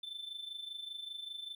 triangle tone with amplitude modulation, 3535 Hz, A7, 7 cents sharp, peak -36 dBFS, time 0.03-1.55 s, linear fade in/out 5 ms, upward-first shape sine, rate 25.1 Hz, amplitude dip 75%, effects tanh soft clip ceiling -35 dBFS

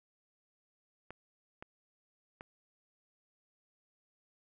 clicks, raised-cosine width 0.5 ms, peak -30 dBFS, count 3, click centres 1.106 / 1.625 / 2.409 s, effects none

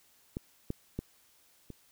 clicks, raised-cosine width 3 ms, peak -22 / -20 / -21 / -30 dBFS, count 4, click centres 0.369 / 0.704 / 0.99 / 1.703 s, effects white hiss -65 dBFS RMS until 1.91 s

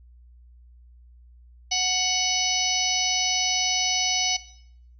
harmonic tone with a mistuned harmonic, 740 Hz, F#5, in tune, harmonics 1 / 3 / 4 / 5 / 6 / 7 / 8, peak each -31 / -31 / -28 / -33 / -29 / -29 / -27 dBFS, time 1.71-4.37 s, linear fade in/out 10 ms, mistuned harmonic 5, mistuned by +56 cents, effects noise-tail reverb RT60 0.7 s tail -18 dB re dry + added 60 Hz sine -48 dBFS peak until 4.99 s

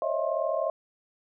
sine tone cluster, 529 / 552 / 626 / 666 / 1066 Hz, C5 / C#5 / D#5 / E5 / C6, +19 / -7 / +10 / +18 / +32 cents, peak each -38 / -32 / -29 / -30 / -35 dBFS, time 0.02-0.7 s, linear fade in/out 2 ms, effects none

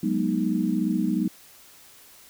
sine chord, G# minor seventh, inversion third, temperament equal with one note detuned, 185 / 207.7 / 242 / 311.1 Hz, F#3 / G#3 / B3 / D#4, 0 / 0 / -35 / 0 cents, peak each -27 dBFS, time 0.03-1.28 s, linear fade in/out 5 ms, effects white hiss -51 dBFS RMS until 2.29 s

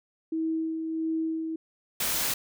sine tone with tremolo, 321.9 Hz, E4, 41 cents flat, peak -25 dBFS, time 0.32-1.56 s, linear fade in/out 5 ms, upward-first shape sine, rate 1.5 Hz, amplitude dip 40%
white noise, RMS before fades -28 dBFS, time 2-2.34 s, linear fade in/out 5 ms
effects none

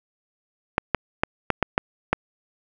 clicks, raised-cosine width 0.5 ms, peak -3 dBFS, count 7, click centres 0.781 / 0.947 / 1.235 / 1.503 / 1.627 / 1.779 / 2.13 s, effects none

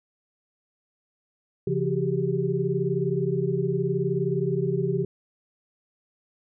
sine tone cluster, 137.9 / 171 / 380.8 / 400 Hz, C#3 / F3 / F#4 / G4, -9 / -36 / +50 / +35 cents, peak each -28 dBFS, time 1.67-5.05 s, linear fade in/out 5 ms, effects none

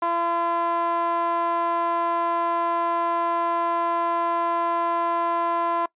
sawtooth tone with band-pass filter, 340 Hz, F4, 46 cents flat, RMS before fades -24 dBFS, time 0.02-5.86 s, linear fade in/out 5 ms, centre 950 Hz, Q 3.8, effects noise-tail reverb RT60 0.1 s tail -22 dB re dry + resampled to 8000 Hz

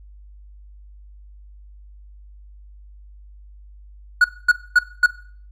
triangle tone bursts, 1459 Hz, F#6, 25 cents flat, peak -7 dBFS, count 4, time 4.21-5.062 s, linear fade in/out 5 ms, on 33 ms, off 240 ms, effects noise-tail reverb RT60 0.5 s tail -18 dB re dry + added 50 Hz sine -41 dBFS peak until 5.51 s

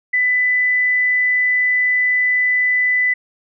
sine tone, 1996 Hz, B6, 18 cents sharp, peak -13 dBFS, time 0.13-3.14 s, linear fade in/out 10 ms, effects none

